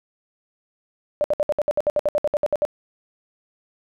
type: tone bursts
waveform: sine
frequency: 593 Hz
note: D5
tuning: 17 cents sharp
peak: -16 dBFS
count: 16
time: 1.21-2.651 s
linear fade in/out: 0 ms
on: 31 ms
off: 63 ms
effects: none